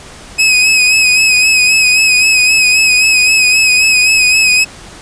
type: tone with vibrato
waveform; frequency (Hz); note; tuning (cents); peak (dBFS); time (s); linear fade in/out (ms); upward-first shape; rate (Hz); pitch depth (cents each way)
sawtooth; 2536; D#7; +32; -3; 0.38-4.65; 20; sine; 3.8; 41
effects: pink hiss -33 dBFS RMS until 5.01 s + resampled to 22050 Hz